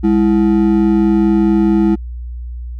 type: ring-modulated tone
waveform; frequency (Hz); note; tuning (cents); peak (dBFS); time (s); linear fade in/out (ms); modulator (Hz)
triangle; 266.4; C4; +31; -4; 0.03-1.96; 20; 62.3
effects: added 60 Hz sine -23 dBFS peak until 2.79 s